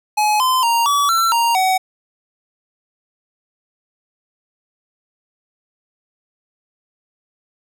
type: tone with pitch steps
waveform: square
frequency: 846 / 1028 / 932 / 1143 / 1347 / 933 / 752 Hz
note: G#5 / C6 / A#5 / D6 / E6 / A#5 / F#5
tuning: +32 / -31 / -1 / -47 / +37 / +1 / +28 cents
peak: -14 dBFS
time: 0.17-1.78 s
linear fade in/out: 10 ms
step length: 230 ms
effects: none